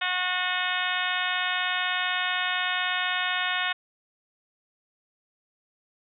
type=harmonic tone with a mistuned harmonic; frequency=364.1 Hz; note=F#4; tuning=28 cents flat; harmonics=2 / 3 / 4 / 5 / 6 / 7 / 8 / 9 / 10; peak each=-34 / -34 / -31 / -31 / -34 / -34 / -34 / -38 / -34 dBFS; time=0.01-3.73 s; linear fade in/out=10 ms; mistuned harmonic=8; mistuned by=+17 cents; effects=none